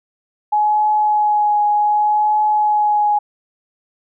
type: tone with vibrato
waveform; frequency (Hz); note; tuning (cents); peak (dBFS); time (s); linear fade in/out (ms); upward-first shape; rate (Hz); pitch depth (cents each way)
sine; 841; G#5; +22; -12; 0.52-3.19; 10; triangle; 0.66; 18
effects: none